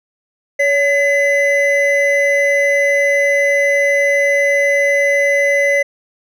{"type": "tone pair together", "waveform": "triangle", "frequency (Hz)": [564.4, 2023], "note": ["C#5", "B6"], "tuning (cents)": [31, 41], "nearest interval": "octave + minor seventh", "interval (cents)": 2210, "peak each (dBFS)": -12, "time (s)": [0.59, 5.83], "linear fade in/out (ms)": 10, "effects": []}